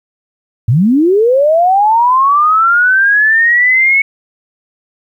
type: linear sweep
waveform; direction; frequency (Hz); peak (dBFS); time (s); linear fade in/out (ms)
sine; up; 101.1 to 2217; -6; 0.68-4.02; 5
effects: 8-bit